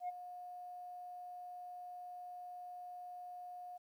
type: tone with ADSR envelope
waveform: sine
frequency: 718 Hz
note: F5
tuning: 48 cents sharp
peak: -34 dBFS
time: 0-3.78 s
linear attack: 85 ms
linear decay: 22 ms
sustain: -12 dB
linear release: 13 ms
effects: tanh soft clip ceiling -35 dBFS + 12-bit